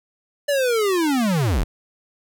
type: linear sweep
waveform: square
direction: down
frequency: 587.3 to 30.43 Hz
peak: -18 dBFS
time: 0.48-1.64 s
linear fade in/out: 10 ms
effects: none